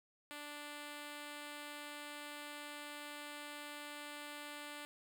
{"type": "tone", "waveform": "5% pulse", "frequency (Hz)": 293.7, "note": "D4", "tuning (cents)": 0, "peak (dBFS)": -35, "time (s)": [0.31, 4.85], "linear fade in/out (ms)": 0, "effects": []}